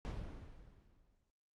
brown noise with exponential decay, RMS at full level -39 dBFS, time 0.05-1.3 s, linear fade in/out 0 ms, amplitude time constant 270 ms, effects low-pass 6000 Hz 12 dB/octave + Opus 48 kbps

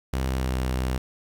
sawtooth tone with pitch glide, 65.41 to 63.81 Hz, C2 to C2, 0 to -43 cents, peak -20 dBFS, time 0.13-0.98 s, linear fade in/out 5 ms, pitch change -43 cents, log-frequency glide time 0.26-0.55 s, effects 9-bit

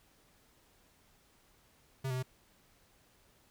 square tone with pitch steps, 133.3 / 127.9 / 128.7 Hz, C3 / C3 / C3, +33 / -39 / -28 cents, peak -34 dBFS, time 2.04-2.229 s, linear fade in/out 10 ms, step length 63 ms, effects pink hiss -67 dBFS RMS until 3.5 s

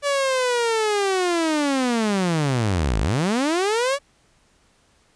sawtooth linear two-way sweep, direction down then up, 578 to 46 to 578 Hz, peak -15 dBFS, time 0.02-3.99 s, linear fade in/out 50 ms, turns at 3 s, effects pink hiss -60 dBFS RMS until 5.15 s + resampled to 22050 Hz

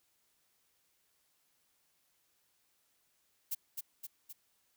violet noise with echo, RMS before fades -36 dBFS, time 3.51-3.55 s, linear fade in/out 10 ms, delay 260 ms, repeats 3, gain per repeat -4 dB, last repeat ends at 4.33 s, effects white hiss -75 dBFS RMS until 4.76 s

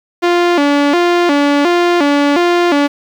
sawtooth tone with vibrato, 316.5 Hz, D#4, 30 cents sharp, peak -5 dBFS, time 0.22-2.88 s, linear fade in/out 20 ms, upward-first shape square, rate 1.4 Hz, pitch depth 170 cents each way, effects low-pass 4000 Hz 12 dB/octave + 7-bit

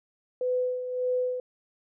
sine tone with tremolo, 502 Hz, B4, 28 cents sharp, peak -23 dBFS, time 0.41-1.4 s, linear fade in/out 2 ms, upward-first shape sine, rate 1.7 Hz, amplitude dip 60%, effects none

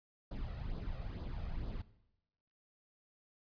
brown noise with flanger, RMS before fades -41 dBFS, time 0.31-1.82 s, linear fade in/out 5 ms, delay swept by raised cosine 0.21 to 1.61 ms, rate 2.2 Hz, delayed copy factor +0.6, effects noise-tail reverb RT60 0.9 s tail -18 dB re dry + resampled to 11025 Hz

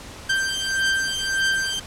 sawtooth beating tone pair, 1568 / 1569.7 Hz, G6 / G6, 0 / +2 cents, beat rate 1.7 Hz, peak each -20 dBFS, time 0.29-1.8 s, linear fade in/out 10 ms, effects pink hiss -39 dBFS RMS until 1.86 s + low-pass 9000 Hz 12 dB/octave

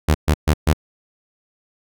sawtooth tone bursts, 76.6 Hz, D#2, 27 cents flat, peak -8 dBFS, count 4, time 0.08-0.734 s, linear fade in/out 10 ms, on 66 ms, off 130 ms, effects none

